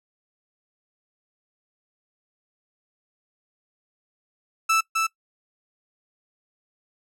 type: tone with echo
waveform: 30% pulse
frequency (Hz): 1318.5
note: E6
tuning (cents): 0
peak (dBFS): -15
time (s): 4.69-4.81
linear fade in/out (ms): 10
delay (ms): 260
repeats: 1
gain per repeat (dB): -3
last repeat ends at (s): 5.07
effects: noise-tail reverb RT60 0.1 s tail -21 dB re dry + low-pass 12000 Hz 12 dB/octave